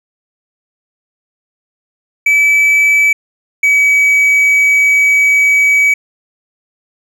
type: tone pair in turn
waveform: triangle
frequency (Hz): 2301 / 2277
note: D7 / C#7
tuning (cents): -36 / +46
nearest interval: unison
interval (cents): 18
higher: first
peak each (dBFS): -5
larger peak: neither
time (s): 2.26-3.13 / 3.63-5.94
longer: second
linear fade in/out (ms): 5
effects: none